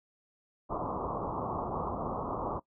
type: low-pass noise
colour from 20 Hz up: white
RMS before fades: -35 dBFS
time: 0.69-2.6 s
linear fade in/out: 20 ms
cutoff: 1200 Hz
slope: 96 dB/octave
effects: noise-tail reverb RT60 0.1 s tail -20 dB re dry